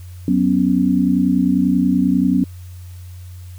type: chord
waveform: sine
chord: F# suspended fourth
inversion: none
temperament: equal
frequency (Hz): 185 / 246.9 / 277.2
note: F#3 / B3 / C#4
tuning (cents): 0 / 0 / 0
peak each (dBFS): -17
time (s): 0.28-2.44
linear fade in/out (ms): 2
effects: added 90 Hz sine -32 dBFS peak until 3.58 s + white hiss -50 dBFS RMS until 3.58 s